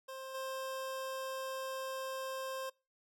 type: tone with level steps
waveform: 25% pulse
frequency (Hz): 528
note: C5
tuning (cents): +16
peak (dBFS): -40 / -35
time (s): 0.08-2.7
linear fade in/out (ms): 10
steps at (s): 0.34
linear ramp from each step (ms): 10
effects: noise-tail reverb RT60 0.3 s tail -25 dB re dry